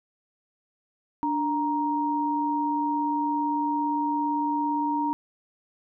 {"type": "tone pair together", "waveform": "sine", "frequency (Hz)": [293.7, 936.5], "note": ["D4", "A#5"], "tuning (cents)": [0, 8], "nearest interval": "octave + minor sixth", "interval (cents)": 2008, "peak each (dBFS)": [-27, -25], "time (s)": [1.23, 5.13], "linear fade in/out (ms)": 0, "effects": []}